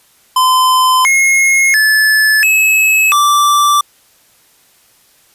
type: tone with pitch steps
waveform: square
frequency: 1025 / 2159 / 1733 / 2582 / 1170 Hz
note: C6 / C#7 / A6 / E7 / D6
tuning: -36 / -46 / -27 / -37 / -7 cents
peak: -8 dBFS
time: 0.36-3.81 s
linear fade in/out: 5 ms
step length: 690 ms
effects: white hiss -50 dBFS RMS until 5.34 s + resampled to 32000 Hz